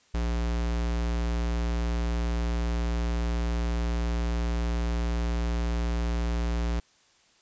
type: tone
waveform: square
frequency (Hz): 58.2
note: A#1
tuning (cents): -2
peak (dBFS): -26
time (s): 0.14-6.8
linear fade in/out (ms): 5
effects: white hiss -62 dBFS RMS until 7.41 s + resampled to 16000 Hz